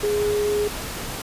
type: tone in noise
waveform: sine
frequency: 415.6 Hz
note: G#4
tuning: 1 cent sharp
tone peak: -19 dBFS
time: 0.03-0.68 s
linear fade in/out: 5 ms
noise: pink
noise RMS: -31 dBFS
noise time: 0-1.22 s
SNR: +9 dB
effects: resampled to 32000 Hz